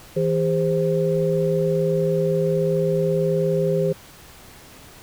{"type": "tone cluster", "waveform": "sine", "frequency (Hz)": [162.7, 403.3, 522], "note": ["E3", "G4", "C5"], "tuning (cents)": [-22, 49, -4], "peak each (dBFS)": -22, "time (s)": [0.16, 3.93], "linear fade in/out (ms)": 10, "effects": ["pink hiss -45 dBFS RMS until 5.02 s"]}